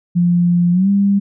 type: tone with pitch glide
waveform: sine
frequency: 174.61 to 199.42 Hz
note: F3 to G3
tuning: 0 to +30 cents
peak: -10 dBFS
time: 0.15-1.2 s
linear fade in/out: 20 ms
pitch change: +230 cents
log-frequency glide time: 0.72-0.89 s
effects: none